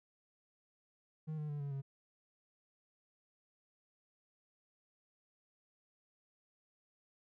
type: tone with pitch steps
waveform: triangle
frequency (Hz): 156.1 / 151.13 / 146.32 / 141.66 / 137.15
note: D#3 / D3 / D3 / C#3 / C#3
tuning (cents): +6 / +50 / -6 / +38 / -18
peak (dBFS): -36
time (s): 1.27-1.82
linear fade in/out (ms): 20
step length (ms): 110
effects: none